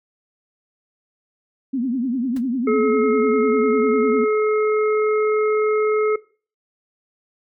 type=tone with vibrato; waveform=sine; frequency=250 Hz; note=B3; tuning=21 cents sharp; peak=-19 dBFS; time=1.73-4.25 s; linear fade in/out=10 ms; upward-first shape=triangle; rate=10 Hz; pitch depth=190 cents each way
type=noise with exponential decay; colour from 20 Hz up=pink; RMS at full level=-35 dBFS; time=2.36-2.43 s; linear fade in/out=5 ms; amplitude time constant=15 ms
type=harmonic tone; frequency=428.3 Hz; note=A4; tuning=47 cents flat; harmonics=1 / 3 / 5; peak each=-16 / -26 / -30 dBFS; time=2.67-6.16 s; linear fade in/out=5 ms
effects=noise-tail reverb RT60 0.4 s tail -20 dB re dry